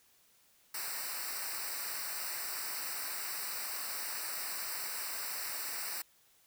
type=noise with comb filter; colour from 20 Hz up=white; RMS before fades=-39 dBFS; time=0.74-6.02 s; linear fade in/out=5 ms; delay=0.3 ms; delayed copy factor=-1; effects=white hiss -67 dBFS RMS until 6.46 s